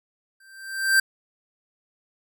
square tone with exponential growth, 1568 Hz, G6, in tune, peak -14 dBFS, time 0.4-1 s, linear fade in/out 5 ms, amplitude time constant 130 ms, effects none

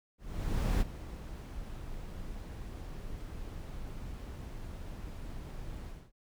brown noise with ADSR envelope, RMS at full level -27 dBFS, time 0.18-6.12 s, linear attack 630 ms, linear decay 25 ms, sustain -15 dB, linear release 250 ms, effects none

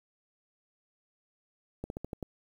slowing click train, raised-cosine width 2 ms, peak -23 dBFS, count 6, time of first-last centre 1.84-2.228 s, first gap 61 ms, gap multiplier 1.12, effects 9-bit

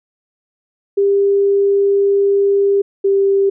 sine tone pair in turn, 398.7 / 393.9 Hz, G4 / G4, +29 / +8 cents, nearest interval unison, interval 21 cents, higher first, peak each -10 dBFS, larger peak neither, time 0.97-2.82 / 3.04-3.5 s, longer first, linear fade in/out 10 ms, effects none

